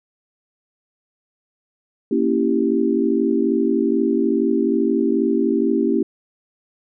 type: chord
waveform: sine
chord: A# diminished seventh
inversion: none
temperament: equal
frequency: 233.1 / 277.2 / 329.6 / 392 Hz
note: A#3 / C#4 / E4 / G4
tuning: 0 / 0 / 0 / 0 cents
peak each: -21 dBFS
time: 2.11-6.03 s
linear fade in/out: 5 ms
effects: none